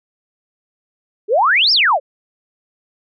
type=exponential two-way sweep; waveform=sine; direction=up then down; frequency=383 to 5588 to 504 Hz; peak=-10 dBFS; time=1.28-2 s; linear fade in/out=50 ms; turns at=1.72 s; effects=none